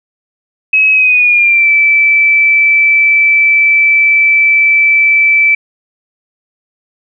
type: tone with pitch glide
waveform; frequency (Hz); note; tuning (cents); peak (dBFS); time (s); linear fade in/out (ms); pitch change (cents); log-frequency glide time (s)
sine; 2558 to 2319; D#7 to D7; +47 to -22; -5; 0.73-5.55; 5; -169; 0.92-1.7
effects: none